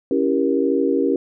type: chord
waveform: sine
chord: C# diminished seventh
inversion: none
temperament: equal with one note detuned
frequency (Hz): 277.2 / 329.6 / 392 / 472.9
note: C#4 / E4 / G4 / Bb4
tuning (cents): 0 / 0 / 0 / +25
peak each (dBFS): -20 / -23 / -21 / -22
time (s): 0.11-1.16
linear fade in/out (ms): 2
effects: none